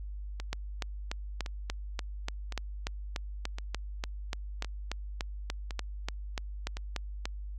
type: two click trains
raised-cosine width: 0.2 ms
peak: -16 / -22 dBFS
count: 24 / 7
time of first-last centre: 0.53-7.255 / 0.4-6.769 s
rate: 3.42 / 0.942 Hz
effects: added 50 Hz sine -37 dBFS peak until 7.58 s